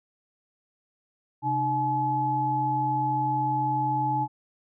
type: tone cluster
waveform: sine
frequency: 133.2 / 303.3 / 854 Hz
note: C3 / D#4 / G#5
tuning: +31 / -44 / +48 cents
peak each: -30 / -33 / -24 dBFS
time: 1.42-4.28 s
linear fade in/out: 50 ms
effects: none